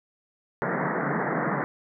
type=band-pass noise; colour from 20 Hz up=pink; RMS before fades=-27 dBFS; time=0.62-1.64 s; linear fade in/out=0 ms; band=140 to 2000 Hz; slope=96 dB/octave; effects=none